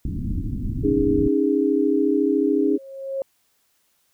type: low-pass noise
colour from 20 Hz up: pink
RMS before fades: -26 dBFS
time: 0.05-1.28 s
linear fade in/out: 2 ms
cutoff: 290 Hz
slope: 48 dB/octave
type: chord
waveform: sine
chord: C# suspended second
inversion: none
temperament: equal with one note detuned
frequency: 277.2 / 311.1 / 409.8 Hz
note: C#4 / D#4 / G#4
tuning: 0 / 0 / -23 cents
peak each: -21 dBFS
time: 0.83-2.78 s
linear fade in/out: 20 ms
type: tone with exponential growth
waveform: sine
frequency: 541 Hz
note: C#5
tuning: 42 cents flat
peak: -21 dBFS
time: 2.34-3.22 s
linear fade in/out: 1 ms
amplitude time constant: 190 ms
effects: white hiss -66 dBFS RMS until 4.13 s